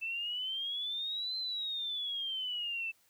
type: exponential two-way sweep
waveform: sine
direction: up then down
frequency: 2637 to 4108 to 2637 Hz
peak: -34 dBFS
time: 0.01-2.92 s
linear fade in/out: 20 ms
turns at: 1.37 s
effects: white hiss -69 dBFS RMS until 3.09 s